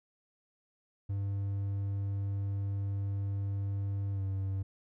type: tone with pitch glide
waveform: triangle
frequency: 99.3 to 96.7 Hz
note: G2 to G2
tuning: +23 to -23 cents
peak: -29 dBFS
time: 1.09-4.63 s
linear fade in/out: 10 ms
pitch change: -46 cents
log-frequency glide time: 4.12-4.22 s
effects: none